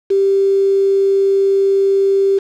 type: tone with quantisation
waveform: sine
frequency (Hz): 392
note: G4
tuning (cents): 0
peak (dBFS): -10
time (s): 0.1-2.39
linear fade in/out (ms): 10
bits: 5
effects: low-pass 4000 Hz 12 dB/octave